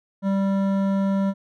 triangle tone with hard clipping, 195.5 Hz, G3, 4 cents flat, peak -21 dBFS, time 0.22-1.34 s, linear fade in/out 50 ms, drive 16 dB, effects none

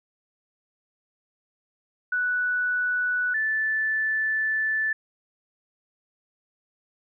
sine tone pair in turn, 1480 / 1753.4 Hz, F#6 / A6, 0 / -7 cents, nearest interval minor third, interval 293 cents, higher second, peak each -22 dBFS, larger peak neither, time 2.12-3.34 / 3.34-4.93 s, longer second, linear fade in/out 5 ms, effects none

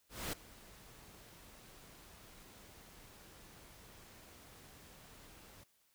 pink noise with ADSR envelope, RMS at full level -38 dBFS, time 0.09-5.64 s, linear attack 240 ms, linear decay 5 ms, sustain -20 dB, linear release 9 ms, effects white hiss -74 dBFS RMS until 5.94 s

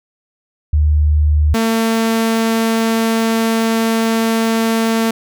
sine / sawtooth tone pair in turn, 75.3 / 225.6 Hz, D2 / A3, +44 / +44 cents, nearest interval octave + perfect fifth, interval 1900 cents, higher second, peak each -9 / -9 dBFS, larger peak neither, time 0.73-1.54 / 1.54-5.11 s, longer second, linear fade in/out 5 ms, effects none

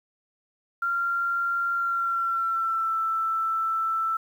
sine tone with pitch glide, 1383 to 1327.4 Hz, F6 to E6, -17 to +12 cents, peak -23 dBFS, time 0.82-4.17 s, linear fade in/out 5 ms, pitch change -71 cents, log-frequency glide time 1.74-2.97 s, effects 9-bit

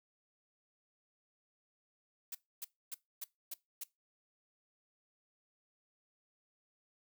blue noise bursts, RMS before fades -42 dBFS, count 6, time 2.32-3.838 s, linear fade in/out 5 ms, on 28 ms, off 270 ms, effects noise-tail reverb RT60 0.2 s tail -21 dB re dry

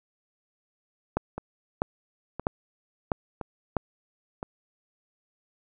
two click trains, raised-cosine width 1 ms, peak -19 / -10 dBFS, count 4 / 5, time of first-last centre 1.38-4.429 / 1.17-3.767 s, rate 0.984 / 1.54 Hz, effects none

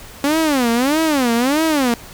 sawtooth tone with vibrato, 273.2 Hz, C#4, 25 cents flat, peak -10 dBFS, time 0.24-1.94 s, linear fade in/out 0 ms, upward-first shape sine, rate 1.6 Hz, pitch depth 290 cents each way, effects pink hiss -38 dBFS RMS until 2.13 s

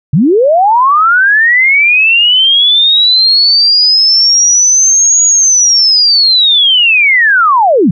sine linear two-way sweep, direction up then down, 123 to 6780 to 141.8 Hz, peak -4 dBFS, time 0.13-7.91 s, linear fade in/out 5 ms, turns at 5.25 s, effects none

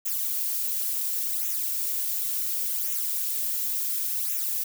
violet noise with flanger, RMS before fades -28 dBFS, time 0.05-4.64 s, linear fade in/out 10 ms, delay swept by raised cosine 0.21 to 5.11 ms, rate 0.7 Hz, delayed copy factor -0.65, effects none

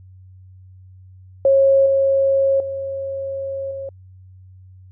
sine tone with level steps, 544 Hz, C#5, 33 cents flat, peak -10 / -13 / -23 / -26 dBFS, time 1.45-3.89 s, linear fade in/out 2 ms, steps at 1.86 / 2.6 / 3.71 s, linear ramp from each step 2 ms, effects added 93 Hz sine -41 dBFS peak until 4.91 s

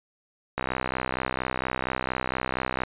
click train, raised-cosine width 0.5 ms, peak -11 dBFS, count 146, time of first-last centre 0.58-2.835 s, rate 64.3 Hz, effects resampled to 8000 Hz

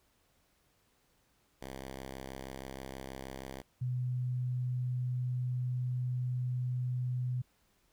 5% pulse / sine tone pair in turn, 66.3 / 125.16 Hz, C2 / B2, +23 / +24 cents, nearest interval major seventh, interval 1101 cents, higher second, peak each -31 / -31 dBFS, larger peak neither, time 1.61-3.62 / 3.81-7.42 s, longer second, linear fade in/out 10 ms, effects pink hiss -72 dBFS RMS until 7.92 s

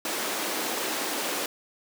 pink high-pass noise, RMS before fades -30 dBFS, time 0.05-1.46 s, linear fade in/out 2 ms, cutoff 270 Hz, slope 24 dB/octave, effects none

